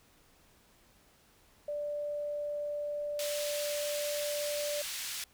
sine tone, 587.3 Hz, D5, in tune, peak -33 dBFS, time 1.68-4.82 s, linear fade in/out 5 ms
pink band-pass noise, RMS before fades -39 dBFS, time 3.19-5.24 s, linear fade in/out 2 ms, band 2600 to 15000 Hz, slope 12 dB/octave
effects pink hiss -64 dBFS RMS until 5.33 s

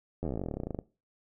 slowing click train, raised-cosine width 2 ms, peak -21 dBFS, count 25, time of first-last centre 0.23-0.789 s, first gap 11 ms, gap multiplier 1.06, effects noise-tail reverb RT60 0.3 s tail -19 dB re dry

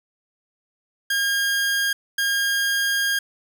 sawtooth tone pair in turn, 1620 / 1620 Hz, G#6 / G#6, -43 / -43 cents, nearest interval unison, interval 0 cents, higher neither, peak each -16 dBFS, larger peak neither, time 1.1-1.93 / 2.18-3.19 s, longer second, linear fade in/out 5 ms, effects none

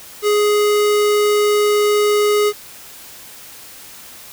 square tone, 416.7 Hz, G#4, 6 cents sharp, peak -13 dBFS, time 0.22-2.53 s, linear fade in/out 50 ms, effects white hiss -38 dBFS RMS until 4.32 s

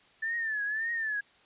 sine tone with vibrato, 1760 Hz, A6, in tune, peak -29 dBFS, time 0.22-1.21 s, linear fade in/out 10 ms, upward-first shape triangle, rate 1.8 Hz, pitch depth 120 cents each way, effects white hiss -61 dBFS RMS until 1.45 s + resampled to 8000 Hz

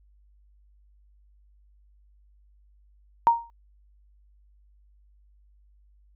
sine tone with exponential decay, 932 Hz, A#5, 1 cent flat, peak -11 dBFS, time 3.27-3.5 s, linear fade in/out 0 ms, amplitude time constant 48 ms, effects added 50 Hz sine -56 dBFS peak until 6.15 s

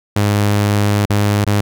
sawtooth tone with dropouts, 102.9 Hz, G#2, 16 cents flat, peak -8 dBFS, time 0.16-1.61 s, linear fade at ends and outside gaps 5 ms, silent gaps 1.055-1.099 / 1.447-1.466 s, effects none

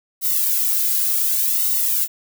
violet noise with flanger, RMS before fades -19 dBFS, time 0.21-2.08 s, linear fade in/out 50 ms, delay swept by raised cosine 1.2 to 2.2 ms, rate 0.68 Hz, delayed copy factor -1, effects none

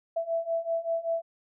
sine beating tone pair, 661 / 666.2 Hz, E5 / E5, +5 / +18 cents, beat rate 5.2 Hz, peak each -31 / -29 dBFS, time 0.16-1.22 s, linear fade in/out 10 ms, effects none

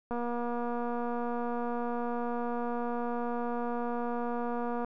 click train, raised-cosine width 1 ms, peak -22 dBFS, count 1133, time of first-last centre 0.11-4.846 s, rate 239 Hz, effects none

